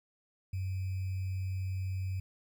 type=tone with sample-and-hold; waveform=sine; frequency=94.1 Hz; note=F#2; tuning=30 cents sharp; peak=-32 dBFS; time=0.53-2.2 s; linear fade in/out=5 ms; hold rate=2450 Hz; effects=none